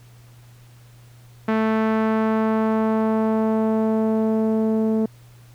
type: tone with low-pass filter sweep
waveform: sawtooth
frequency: 220 Hz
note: A3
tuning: in tune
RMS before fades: -20 dBFS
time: 1.48-5.06 s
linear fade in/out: 5 ms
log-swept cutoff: 1800 to 460 Hz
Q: 1.1
effects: added 120 Hz sine -45 dBFS peak until 5.54 s + pink hiss -55 dBFS RMS until 5.54 s